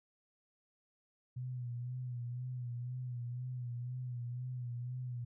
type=tone with vibrato; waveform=sine; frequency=123.47 Hz; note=B2; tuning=in tune; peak=-38 dBFS; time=1.36-5.25 s; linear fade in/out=10 ms; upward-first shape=sine; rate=2 Hz; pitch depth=50 cents each way; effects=none